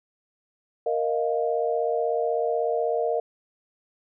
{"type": "chord", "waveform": "sine", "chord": "Bb suspended fourth", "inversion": "none", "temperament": "equal", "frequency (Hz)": [466.2, 622.3, 698.5], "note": ["Bb4", "Eb5", "F5"], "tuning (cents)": [0, 0, 0], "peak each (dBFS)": [-25, -27, -28], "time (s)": [0.86, 3.2], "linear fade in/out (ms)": 5, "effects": []}